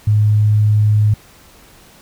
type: tone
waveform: sine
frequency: 105.8 Hz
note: G#2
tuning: 33 cents sharp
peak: -9 dBFS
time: 0.07-1.14 s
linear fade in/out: 5 ms
effects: pink hiss -45 dBFS RMS until 2.01 s